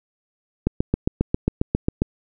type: click train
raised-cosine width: 3 ms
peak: -5 dBFS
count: 11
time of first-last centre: 0.67-2.02 s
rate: 7.41 Hz
effects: none